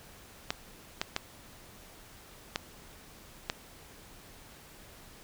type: clicks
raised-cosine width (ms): 0.2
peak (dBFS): -12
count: 5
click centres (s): 0.505 / 1.015 / 1.164 / 2.559 / 3.499
effects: pink hiss -53 dBFS RMS until 5.23 s